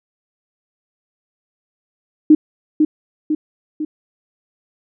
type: tone with echo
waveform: sine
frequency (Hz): 306.2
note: D#4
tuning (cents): -28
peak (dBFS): -4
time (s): 2.3-2.35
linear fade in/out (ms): 5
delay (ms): 500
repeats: 3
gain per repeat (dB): -5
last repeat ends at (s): 3.85
effects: none